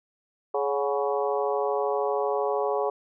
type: harmonic tone with a mistuned harmonic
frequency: 140 Hz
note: C#3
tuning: 18 cents sharp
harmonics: 3 / 4 / 5 / 6 / 7 / 8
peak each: -27 / -29 / -31 / -33 / -34 / -35 dBFS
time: 0.54-2.9 s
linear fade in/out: 5 ms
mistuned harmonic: 5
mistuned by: +66 cents
effects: none